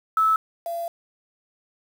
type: tone pair in turn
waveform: sine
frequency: 1305 / 680.2 Hz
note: E6 / F5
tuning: -18 / -46 cents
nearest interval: major seventh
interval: 1128 cents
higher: first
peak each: -16 / -26 dBFS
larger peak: first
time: 0.17-0.36 / 0.66-0.88 s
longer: second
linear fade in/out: 2 ms
effects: 7-bit